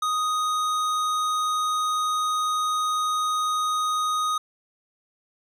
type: tone with hard clipping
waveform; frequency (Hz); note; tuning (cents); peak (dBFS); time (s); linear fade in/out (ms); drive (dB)
sine; 1246; D#6; +2; -24; 0.02-4.38; 5; 14
effects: none